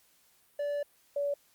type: tone pair in turn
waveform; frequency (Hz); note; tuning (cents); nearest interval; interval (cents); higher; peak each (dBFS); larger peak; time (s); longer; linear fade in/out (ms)
triangle / sine; 579 / 571.4; D5 / D5; -25 / -48; unison; 23; first; -28; neither; 0.59-0.83 / 1.16-1.34; first; 5
effects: white hiss -66 dBFS RMS until 1.54 s + Opus 48 kbps